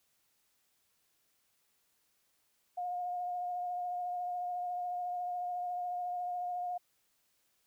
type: tone with vibrato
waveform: sine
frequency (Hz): 715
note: F5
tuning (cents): +41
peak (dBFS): -34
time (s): 2.77-6.78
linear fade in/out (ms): 10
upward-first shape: triangle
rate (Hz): 14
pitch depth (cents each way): 20
effects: white hiss -75 dBFS RMS until 7.66 s